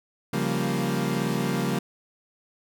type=chord; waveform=30% pulse; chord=G half-diminished seventh; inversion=second; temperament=equal; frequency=138.59 / 174.61 / 196 / 233.1 Hz; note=Db3 / F3 / G3 / Bb3; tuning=0 / 0 / 0 / 0 cents; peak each=-27 dBFS; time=0.33-1.79 s; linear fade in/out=5 ms; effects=none